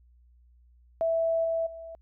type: tone with level steps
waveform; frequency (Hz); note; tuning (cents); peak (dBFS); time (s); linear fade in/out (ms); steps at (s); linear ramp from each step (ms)
sine; 658; E5; -3; -23 / -25 / -39; 1.01-1.95; 0; 1.44 / 1.66; 10
effects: added 60 Hz sine -56 dBFS peak until 2.01 s